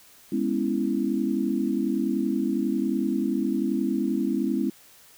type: chord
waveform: sine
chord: C# minor seventh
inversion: second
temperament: equal with one note detuned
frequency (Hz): 205.7 / 246.9 / 277.2 / 329.6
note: G#3 / B3 / C#4 / E4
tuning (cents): -16 / 0 / 0 / 0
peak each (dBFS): -28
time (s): 0.32-4.7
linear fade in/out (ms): 5
effects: white hiss -53 dBFS RMS until 5.17 s